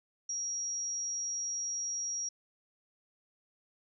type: tone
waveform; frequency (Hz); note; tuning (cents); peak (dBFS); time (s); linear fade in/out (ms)
sine; 5670; F8; +25; -33; 0.29-2.29; 5
effects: none